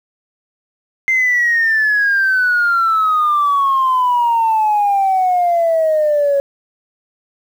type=exponential sweep; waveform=sine; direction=down; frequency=2093 to 554.4 Hz; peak=-10 dBFS; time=1.08-6.4 s; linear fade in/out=0 ms; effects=tanh soft clip ceiling -7 dBFS + 7-bit